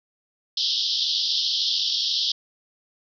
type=band-pass noise; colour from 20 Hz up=pink; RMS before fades=-24 dBFS; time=0.57-2.32 s; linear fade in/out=5 ms; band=3100 to 5400 Hz; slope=96 dB/octave; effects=none